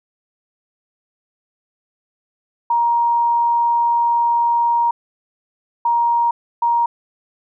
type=tone bursts at uneven times; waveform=sine; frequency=941 Hz; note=A#5; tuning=16 cents sharp; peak=-13 dBFS; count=3; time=2.7-4.91 / 5.85-6.31 / 6.62-6.86 s; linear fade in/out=5 ms; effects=none